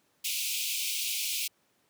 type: high-pass noise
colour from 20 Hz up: pink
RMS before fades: -32 dBFS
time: 0.24-1.48 s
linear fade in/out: 10 ms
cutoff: 2300 Hz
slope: 96 dB/octave
effects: pink hiss -70 dBFS RMS until 1.89 s + high-pass 150 Hz 12 dB/octave